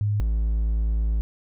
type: tone pair in turn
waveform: sine / triangle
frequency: 103.83 / 54.64 Hz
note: G#2 / A1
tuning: 0 / -11 cents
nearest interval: major seventh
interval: 1111 cents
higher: first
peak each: -20 / -18 dBFS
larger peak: second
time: 0.01-0.2 / 0.2-1.21 s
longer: second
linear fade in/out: 0 ms
effects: none